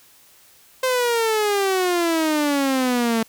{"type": "exponential sweep", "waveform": "sawtooth", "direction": "down", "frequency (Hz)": [522, 222.3], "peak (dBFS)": -14, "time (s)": [0.83, 3.23], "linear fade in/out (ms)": 5, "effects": ["white hiss -52 dBFS RMS until 3.28 s"]}